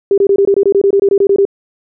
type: tone bursts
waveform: sine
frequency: 396.9 Hz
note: G4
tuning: 22 cents sharp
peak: -6 dBFS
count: 15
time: 0.11-1.452 s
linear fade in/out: 2 ms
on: 68 ms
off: 23 ms
effects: none